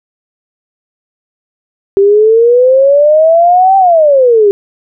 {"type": "exponential two-way sweep", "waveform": "sine", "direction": "up then down", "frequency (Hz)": [390, 784, 393], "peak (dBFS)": -3, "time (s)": [1.97, 4.51], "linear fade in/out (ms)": 0, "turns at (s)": 3.77, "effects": []}